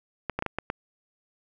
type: clicks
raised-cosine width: 0.5 ms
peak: -13 dBFS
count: 6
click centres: 0.297 / 0.39 / 0.424 / 0.463 / 0.586 / 0.701 s
effects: none